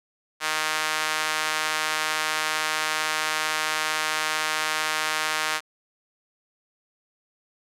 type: tone with high-pass filter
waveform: sawtooth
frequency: 155.56 Hz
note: D#3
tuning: in tune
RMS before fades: -26 dBFS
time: 0.4-5.61 s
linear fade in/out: 50 ms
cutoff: 1300 Hz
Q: 1
effects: low-pass 11000 Hz 12 dB/octave